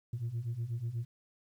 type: beating tone pair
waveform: sine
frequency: 112.3 / 120.5 Hz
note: A2 / B2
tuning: +36 / -42 cents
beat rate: 8.2 Hz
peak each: -37 / -34 dBFS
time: 0.13-1.05 s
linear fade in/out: 5 ms
effects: tanh soft clip ceiling -30 dBFS + 11-bit